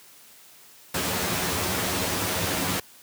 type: noise with comb filter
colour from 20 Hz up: pink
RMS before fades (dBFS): -26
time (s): 0.94-2.8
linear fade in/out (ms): 5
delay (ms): 11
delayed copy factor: +0.7
effects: white hiss -51 dBFS RMS until 3.02 s + high-pass 100 Hz 12 dB/octave